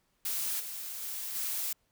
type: noise with level steps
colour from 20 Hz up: blue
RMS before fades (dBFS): -33 / -40 / -38 / -34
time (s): 0.25-1.73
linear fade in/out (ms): 5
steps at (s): 0.59 / 1.01 / 1.34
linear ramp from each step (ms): 20
effects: pink hiss -74 dBFS RMS until 1.91 s